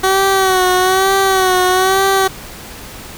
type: tone with vibrato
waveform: 15% pulse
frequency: 377.3 Hz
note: F#4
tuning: 34 cents sharp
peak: -4 dBFS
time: 0.03-2.28 s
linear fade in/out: 10 ms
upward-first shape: sine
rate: 1.1 Hz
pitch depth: 55 cents each way
effects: pink hiss -32 dBFS RMS until 3.17 s